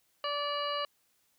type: harmonic tone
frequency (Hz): 580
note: D5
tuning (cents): -22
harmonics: 1 / 2 / 3 / 4 / 5 / 7 / 8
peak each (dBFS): -36 / -34 / -44 / -47 / -38 / -44 / -45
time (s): 0.24-0.85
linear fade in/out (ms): 2
effects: white hiss -72 dBFS RMS until 1.38 s